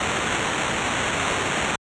white noise with sample-and-hold, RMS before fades -24 dBFS, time 0-1.76 s, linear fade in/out 5 ms, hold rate 4900 Hz, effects high-pass 60 Hz 12 dB/octave + resampled to 22050 Hz

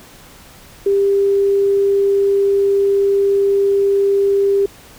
sine tone, 397.2 Hz, G4, 23 cents sharp, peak -11 dBFS, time 0.86-4.66 s, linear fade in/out 5 ms, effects pink hiss -42 dBFS RMS until 4.98 s

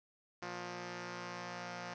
5% pulse tone pair together, 118.2 / 177.1 Hz, A#2 / F3, +24 / +24 cents, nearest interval perfect fifth, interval 700 cents, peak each -37 / -32 dBFS, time 0.42-1.94 s, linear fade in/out 5 ms, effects resampled to 16000 Hz + 10-bit

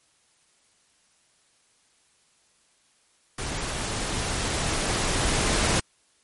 pink noise with level ramp, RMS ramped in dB -31 to -22 dBFS, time 3.38-5.8 s, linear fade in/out 5 ms, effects white hiss -64 dBFS RMS until 6.23 s + MP3 48 kbps

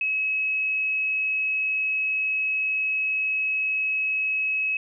sine tone, 2567 Hz, E7, 47 cents flat, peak -22 dBFS, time 0.01-4.77 s, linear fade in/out 2 ms, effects none

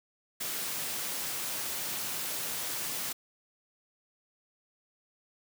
white high-pass noise, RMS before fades -35 dBFS, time 0.4-3.13 s, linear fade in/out 10 ms, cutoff 100 Hz, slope 48 dB/octave, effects none

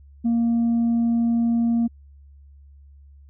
sine tone, 233.1 Hz, A#3, in tune, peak -15 dBFS, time 0.24-1.88 s, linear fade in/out 20 ms, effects tanh soft clip ceiling -16 dBFS + added 70 Hz sine -45 dBFS peak until 3.29 s

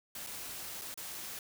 white noise with dropouts, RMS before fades -43 dBFS, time 0.15-1.39 s, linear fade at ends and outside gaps 2 ms, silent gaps 0.265-0.27 / 0.814-0.818 / 0.942-0.975 s, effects none

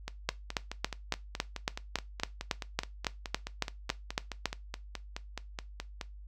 two click trains, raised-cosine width 0.2 ms, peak -19 / -11 dBFS, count 29 / 16, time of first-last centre 0.08-6.012 / 0.29-4.457 s, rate 4.72 / 3.6 Hz, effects noise-tail reverb RT60 0.2 s tail -18 dB re dry + added 50 Hz sine -45 dBFS peak until 6.27 s

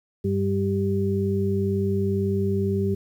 harmonic tone, 98 Hz, G2, in tune, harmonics 1 / 2 / 4, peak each -25 / -25 / -25 dBFS, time 0.24-2.95 s, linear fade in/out 10 ms, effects 9-bit

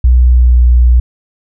sine tone with pitch glide, 61.74 to 60.75 Hz, B1 to B1, 0 to -28 cents, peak -3 dBFS, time 0.04-1 s, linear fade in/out 5 ms, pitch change -28 cents, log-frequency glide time 0.3-0.57 s, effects none

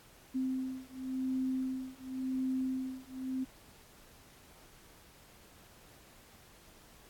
sine beating tone pair, 259.8 / 260.72 Hz, C4 / C4, -12 / -6 cents, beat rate 0.92 Hz, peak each -36 / -36 dBFS, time 0.34-3.45 s, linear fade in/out 20 ms, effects pink hiss -59 dBFS RMS until 7.09 s + AAC 64 kbps

